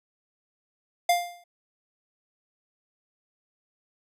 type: tone with exponential decay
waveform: square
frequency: 700 Hz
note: F5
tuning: 4 cents sharp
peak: -17 dBFS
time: 1.09-1.44 s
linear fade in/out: 5 ms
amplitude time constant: 76 ms
effects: resampled to 32000 Hz